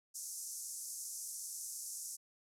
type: band-pass noise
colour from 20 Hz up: pink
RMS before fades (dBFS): -45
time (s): 0.14-2.17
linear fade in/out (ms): 20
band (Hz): 5700 to 12000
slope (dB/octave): 48
effects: none